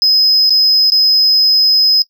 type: tone with dropouts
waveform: triangle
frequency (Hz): 5070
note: D#8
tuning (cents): +32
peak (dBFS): -4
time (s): 0.02-2.02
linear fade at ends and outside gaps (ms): 1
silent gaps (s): 0.495-0.505 / 0.901-0.92
effects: noise-tail reverb RT60 0.1 s tail -20 dB re dry + tanh soft clip ceiling -3 dBFS